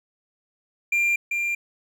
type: tone with echo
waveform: triangle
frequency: 2385 Hz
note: D7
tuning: 26 cents sharp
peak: -17 dBFS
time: 0.92-1.16 s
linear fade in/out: 5 ms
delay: 390 ms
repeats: 1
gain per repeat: -4 dB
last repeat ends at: 1.55 s
effects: none